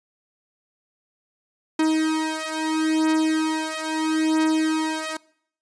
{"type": "beating tone pair", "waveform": "45% pulse", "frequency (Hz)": [314.9, 315.66], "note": ["D#4", "D#4"], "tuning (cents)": [21, 25], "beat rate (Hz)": 0.76, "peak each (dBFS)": -23, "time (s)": [1.79, 5.17], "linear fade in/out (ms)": 5, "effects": ["noise-tail reverb RT60 0.6 s tail -22 dB re dry", "resampled to 22050 Hz"]}